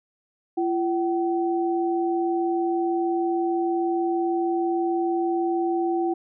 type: tone pair together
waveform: sine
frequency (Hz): 340.8 / 762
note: F4 / G5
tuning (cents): -42 / -49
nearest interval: octave + major second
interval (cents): 1393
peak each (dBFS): -22 / -27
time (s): 0.57-6.14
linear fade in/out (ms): 10
effects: none